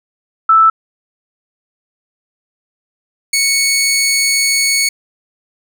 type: tone pair in turn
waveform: sine / 15% pulse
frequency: 1318.5 / 2217 Hz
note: E6 / C#7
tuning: 0 / 0 cents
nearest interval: major sixth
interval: 900 cents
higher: second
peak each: -5 / -5 dBFS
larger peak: neither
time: 0.49-0.7 / 3.33-4.89 s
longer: second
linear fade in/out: 5 ms
effects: none